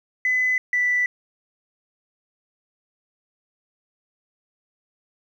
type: tone pair in turn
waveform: sine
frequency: 2012 / 1976.3 Hz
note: B6 / B6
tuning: +32 / +1 cents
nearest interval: unison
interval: 31 cents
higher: first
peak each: -17 dBFS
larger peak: neither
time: 0.25-0.58 / 0.73-1.06 s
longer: neither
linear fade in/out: 2 ms
effects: tanh soft clip ceiling -13 dBFS + 9-bit